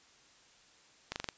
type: slowing click train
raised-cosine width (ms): 0.2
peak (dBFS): -18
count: 5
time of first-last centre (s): 1.12-1.288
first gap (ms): 39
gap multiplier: 1.05
effects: white hiss -62 dBFS RMS until 1.37 s + resampled to 16000 Hz